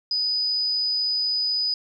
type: tone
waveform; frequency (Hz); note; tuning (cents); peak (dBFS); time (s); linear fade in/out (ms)
sine; 4978; D#8; 0; -21; 0.11-1.74; 2
effects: 10-bit